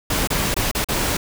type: noise with dropouts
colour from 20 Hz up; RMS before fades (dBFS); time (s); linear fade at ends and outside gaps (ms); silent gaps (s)
pink; -21; 0.1-1.17; 5; 0.274-0.302 / 0.543-0.564 / 0.714-0.749 / 0.845-0.886
effects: none